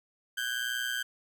30% pulse ring-modulated tone, 1568 Hz, G6, in tune, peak -25 dBFS, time 0.37-1.03 s, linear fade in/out 10 ms, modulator 60.9 Hz, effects none

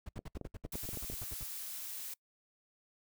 brown noise bursts, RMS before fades -43 dBFS, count 15, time 0.06-1.434 s, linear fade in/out 5 ms, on 30 ms, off 66 ms
clicks, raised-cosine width 2 ms, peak -29 dBFS, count 9, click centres 0.191 / 0.37 / 0.413 / 0.452 / 0.651 / 0.755 / 0.89 / 0.973 / 1.1 s
blue noise, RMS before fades -43 dBFS, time 0.72-2.14 s, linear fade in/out 5 ms
effects noise-tail reverb RT60 0.1 s tail -25 dB re dry

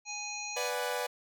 harmonic tone, 830.6 Hz, G#5, in tune, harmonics 1 / 3 / 5 / 7 / 8, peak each -44 / -40 / -44 / -46 / -42 dBFS, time 0.05-0.72 s, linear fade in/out 50 ms
sawtooth chord, G# half-diminished seventh, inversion first, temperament equal, 493.9 / 587.3 / 740 / 830.6 Hz, B4 / D5 / F#5 / G#5, 0 / 0 / 0 / 0 cents, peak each -31 / -34 / -36 / -35 dBFS, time 0.56-1.07 s, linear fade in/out 10 ms
effects none

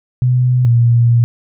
sine tone pair in turn, 125.4 / 118.36 Hz, B2 / A#2, +27 / +27 cents, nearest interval minor second, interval 100 cents, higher first, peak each -9 / -7 dBFS, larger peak second, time 0.22-0.65 / 0.65-1.24 s, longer second, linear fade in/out 0 ms, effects none

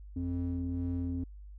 triangle ring-modulated tone, 88 Hz, F2, 14 cents sharp, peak -26 dBFS, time 0.16-1.24 s, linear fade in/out 5 ms, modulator 175 Hz, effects added 50 Hz sine -45 dBFS peak until 1.58 s

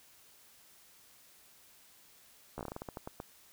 slowing click train, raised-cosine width 1 ms, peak -26 dBFS, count 13, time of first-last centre 2.58-3.201 s, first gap 13 ms, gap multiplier 1.23, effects white hiss -61 dBFS RMS until 3.52 s

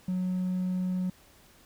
triangle tone, 183.4 Hz, F#3, 15 cents flat, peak -24 dBFS, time 0.08-1.1 s, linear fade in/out 5 ms, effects tanh soft clip ceiling -22 dBFS + pink hiss -58 dBFS RMS until 1.65 s

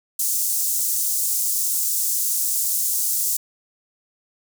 pink high-pass noise, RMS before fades -22 dBFS, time 0.19-3.37 s, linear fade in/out 5 ms, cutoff 6800 Hz, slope 24 dB/octave, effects none

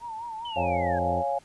sine tone with vibrato, 911 Hz, A#5, 40 cents flat, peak -33 dBFS, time 0-0.68 s, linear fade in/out 50 ms, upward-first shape sine, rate 4.9 Hz, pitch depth 79 cents each way
sine linear sweep, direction down, 3087 to 1584 Hz, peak -36 dBFS, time 0.45-0.99 s, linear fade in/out 5 ms
harmonic tone, 88 Hz, F2, 14 cents sharp, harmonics 1 / 2 / 3 / 4 / 5 / 6 / 7 / 8 / 9 / 10, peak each -32 / -35 / -37 / -38 / -39 / -40 / -40 / -41 / -42 / -42 dBFS, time 0.55-1.24 s, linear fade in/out 50 ms
sine chord, Db major, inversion none, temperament equal, 554.4 / 698.5 / 830.6 Hz, Db5 / F5 / Ab5, 0 / 0 / 0 cents, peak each -29 dBFS, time 0.56-1.39 s, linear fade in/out 10 ms
effects pink hiss -57 dBFS RMS until 1.44 s + resampled to 24000 Hz

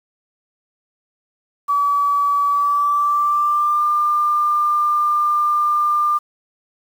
sine tone with pitch glide, 1145 to 1196.4 Hz, D6 to D6, -44 to +32 cents, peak -14 dBFS, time 1.68-6.19 s, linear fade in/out 20 ms, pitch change +76 cents, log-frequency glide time 2.5-3.83 s, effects 7-bit

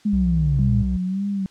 sine exponential sweep, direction down, 214 to 110 Hz, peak -17 dBFS, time 0.05-0.83 s, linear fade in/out 10 ms
triangle tone with pitch glide, 64.3 to 63.93 Hz, C2 to C2, -30 to -40 cents, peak -20 dBFS, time 0.13-0.97 s, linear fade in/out 5 ms, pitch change -10 cents, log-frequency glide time 0.52-0.61 s
sine tone with vibrato, 191.7 Hz, G3, 38 cents flat, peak -21 dBFS, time 0.59-1.46 s, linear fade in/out 0 ms, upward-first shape sine, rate 1.8 Hz, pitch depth 88 cents each way
effects white hiss -54 dBFS RMS until 1.5 s + low-pass 6000 Hz 12 dB/octave

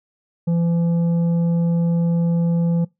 triangle tone with tanh clipping, 169.3 Hz, E3, 46 cents sharp, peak -17 dBFS, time 0.47-2.85 s, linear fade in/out 10 ms, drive 11 dB, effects noise-tail reverb RT60 0.2 s tail -23 dB re dry

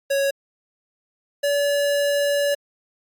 square tone pair in turn, 554 / 572.2 Hz, C#5 / D5, -1 / -45 cents, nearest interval minor second, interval 56 cents, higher second, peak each -19 dBFS, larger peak neither, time 0.1-0.31 / 1.43-2.55 s, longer second, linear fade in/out 10 ms, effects AAC 64 kbps

